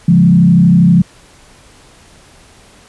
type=tone with frequency modulation; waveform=sine; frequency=174.61 Hz; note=F3; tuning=in tune; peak=-4 dBFS; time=0.08-1.02 s; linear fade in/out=5 ms; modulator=32.5 Hz; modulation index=0.94; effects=pink hiss -43 dBFS RMS until 2.88 s + resampled to 24000 Hz